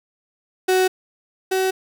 35% pulse tone pair in turn, 372.5 / 377.7 Hz, F#4 / F#4, +12 / +36 cents, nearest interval unison, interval 24 cents, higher second, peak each -13 / -16 dBFS, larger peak first, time 0.68-0.88 / 1.51-1.71 s, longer neither, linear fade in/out 10 ms, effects none

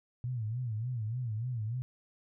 sine tone with vibrato, 116.54 Hz, A#2, in tune, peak -32 dBFS, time 0.24-1.82 s, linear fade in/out 0 ms, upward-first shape sine, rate 3.4 Hz, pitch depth 160 cents each way, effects none

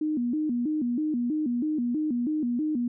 sine tone with vibrato, 272.1 Hz, C#4, 32 cents flat, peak -24 dBFS, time 0.01-2.88 s, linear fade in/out 5 ms, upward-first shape square, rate 3.1 Hz, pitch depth 210 cents each way, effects none

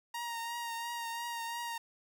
sawtooth tone with vibrato, 935 Hz, A#5, 5 cents sharp, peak -33 dBFS, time 0.14-1.78 s, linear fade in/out 5 ms, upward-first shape triangle, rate 2.9 Hz, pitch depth 31 cents each way, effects none

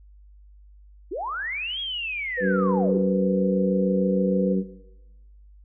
sine linear two-way sweep, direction up then down, 298.5 to 3322 to 298.5 Hz, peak -27 dBFS, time 1.11-2.99 s, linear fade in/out 10 ms, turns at 1.8 s
sine tone, 500 Hz, B4, 21 cents sharp, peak -24 dBFS, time 2.37-4.55 s, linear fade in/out 20 ms
harmonic tone, 94.7 Hz, F#2, 41 cents sharp, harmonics 2 / 3 / 4 / 5, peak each -22 / -30 / -28 / -32 dBFS, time 2.4-4.64 s, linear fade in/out 50 ms
effects noise-tail reverb RT60 1.0 s tail -17 dB re dry + added 50 Hz sine -47 dBFS peak until 5.64 s

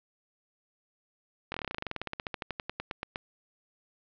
slowing click train, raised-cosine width 0.3 ms, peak -17 dBFS, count 28, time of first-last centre 1.52-3.159 s, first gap 22 ms, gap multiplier 1.07, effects low-pass 4000 Hz 12 dB/octave

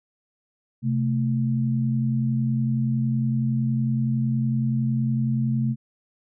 sine tone pair together, 130.81 / 221.6 Hz, C3 / A3, 0 / +13 cents, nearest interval major sixth, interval 913 cents, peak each -22 / -24 dBFS, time 0.82-5.76 s, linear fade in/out 50 ms, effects none

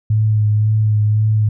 sine tone with vibrato, 107.1 Hz, A2, 46 cents flat, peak -11 dBFS, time 0.1-1.49 s, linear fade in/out 5 ms, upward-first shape sine, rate 1.9 Hz, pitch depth 23 cents each way, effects none

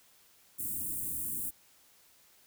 white band-stop noise, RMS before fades -36 dBFS, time 0.58-1.51 s, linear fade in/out 20 ms, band 340 to 8200 Hz, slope 48 dB/octave, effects white hiss -63 dBFS RMS until 2.46 s

